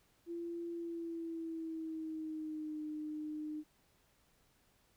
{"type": "tone with pitch glide", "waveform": "sine", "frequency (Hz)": [340.4, 305], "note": ["F4", "D#4"], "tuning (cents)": [-44, -34], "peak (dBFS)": -39, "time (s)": [0.26, 3.64], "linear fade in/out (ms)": 50, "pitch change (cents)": -190, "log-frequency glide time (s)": [0.71, 2.82], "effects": ["pink hiss -72 dBFS RMS until 4.96 s"]}